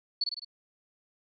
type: tone with echo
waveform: sine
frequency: 4437 Hz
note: C#8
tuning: 1 cent sharp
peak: -24 dBFS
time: 0.21-0.24 s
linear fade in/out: 5 ms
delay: 52 ms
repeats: 4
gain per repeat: -4 dB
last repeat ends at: 0.448 s
effects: none